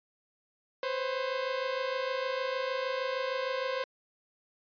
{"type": "tone pair together", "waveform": "sawtooth", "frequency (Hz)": [507.5, 534], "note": ["B4", "C5"], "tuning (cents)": [47, 35], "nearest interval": "minor second", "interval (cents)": 88, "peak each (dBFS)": [-30, -29], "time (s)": [0.83, 3.84], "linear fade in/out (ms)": 2, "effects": ["resampled to 11025 Hz"]}